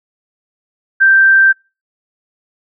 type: tone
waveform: sine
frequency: 1568 Hz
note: G6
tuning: in tune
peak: -5 dBFS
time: 1-1.53 s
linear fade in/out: 20 ms
effects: noise-tail reverb RT60 0.3 s tail -26 dB re dry